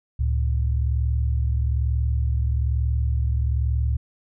sine tone pair together, 70 / 111.12 Hz, C#2 / A2, +18 / +18 cents, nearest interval minor sixth, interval 800 cents, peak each -20 / -25 dBFS, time 0.19-3.97 s, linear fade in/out 10 ms, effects none

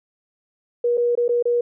sine tone with dropouts, 479.6 Hz, A#4, 49 cents sharp, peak -16 dBFS, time 0.84-1.61 s, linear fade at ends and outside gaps 5 ms, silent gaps 0.973-0.977 / 1.153-1.174 / 1.281-1.291 / 1.426-1.454 s, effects none

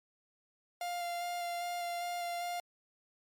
45% pulse tone with vibrato, 698.5 Hz, F5, in tune, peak -35 dBFS, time 0.81-2.6 s, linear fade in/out 2 ms, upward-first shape square, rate 2.5 Hz, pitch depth 10 cents each way, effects MP3 96 kbps

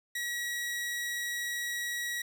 sawtooth tone, 1917 Hz, A#6, 48 cents sharp, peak -29 dBFS, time 0.15-2.22 s, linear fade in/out 5 ms, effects none

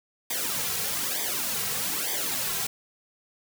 white noise with flanger, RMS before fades -29 dBFS, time 0.3-2.67 s, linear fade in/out 5 ms, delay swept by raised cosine 0.72 to 3.42 ms, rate 1.1 Hz, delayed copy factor -0.9, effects none

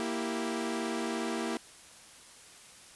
sawtooth chord, E diminished, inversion second, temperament equal, 233.1 / 329.6 / 392 Hz, Bb3 / E4 / G4, 0 / 0 / 0 cents, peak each -31 / -32 / -34 dBFS, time 0-1.57 s, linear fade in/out 0 ms, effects white hiss -53 dBFS RMS until 2.95 s + resampled to 24000 Hz

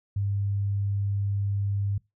sine tone, 100 Hz, G2, 35 cents sharp, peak -24 dBFS, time 0.16-1.98 s, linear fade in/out 5 ms, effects noise-tail reverb RT60 0.2 s tail -22 dB re dry

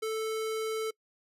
square tone, 440 Hz, A4, in tune, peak -31 dBFS, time 0.02-0.91 s, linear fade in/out 10 ms, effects noise-tail reverb RT60 0.1 s tail -25 dB re dry + resampled to 32000 Hz

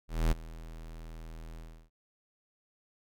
square tone with ADSR envelope, 40.51 Hz, E1, 29 cents flat, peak -23 dBFS, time 0.08-1.9 s, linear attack 240 ms, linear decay 10 ms, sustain -20 dB, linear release 320 ms, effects none

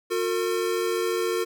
square tone pair together, 360.3 / 454.6 Hz, F#4 / A#4, -46 / -43 cents, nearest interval major third, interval 403 cents, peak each -27 dBFS, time 0.1-1.45 s, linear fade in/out 20 ms, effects none

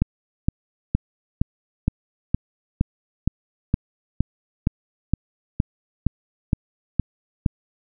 click train, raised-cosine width 5 ms, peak -5 dBFS, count 17, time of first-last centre 0.02-7.462 s, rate 2.15 Hz, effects none

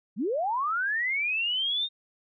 sine linear sweep, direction up, 164.81 to 3700 Hz, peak -25 dBFS, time 0.16-1.89 s, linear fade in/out 50 ms, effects none

